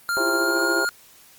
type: tone with pitch glide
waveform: square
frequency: 1396.9 to 1417.2 Hz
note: F6 to F6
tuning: 0 to +25 cents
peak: -22 dBFS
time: 0.09-0.89 s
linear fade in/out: 0 ms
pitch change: +25 cents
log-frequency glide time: 0.33-0.6 s
type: harmonic tone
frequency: 133.5 Hz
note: C3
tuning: 35 cents sharp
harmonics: 3 / 4 / 5 / 6 / 7 / 8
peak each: -28 / -30 / -32 / -34 / -35 / -36 dBFS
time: 0.17-0.85 s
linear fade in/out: 0 ms
type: tone with tremolo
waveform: triangle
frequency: 339.9 Hz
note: F4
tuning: 47 cents flat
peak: -20 dBFS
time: 0.19-0.84 s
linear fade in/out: 20 ms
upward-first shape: sine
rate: 14 Hz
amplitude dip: 65%
effects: white hiss -51 dBFS RMS until 1.38 s + Opus 32 kbps